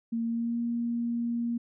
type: tone with pitch glide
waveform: sine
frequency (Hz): 230 to 235.5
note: A#3 to A#3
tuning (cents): -23 to +18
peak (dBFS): -27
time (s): 0.12-1.58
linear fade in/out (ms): 10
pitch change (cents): +41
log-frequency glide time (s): 0.24-0.59
effects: none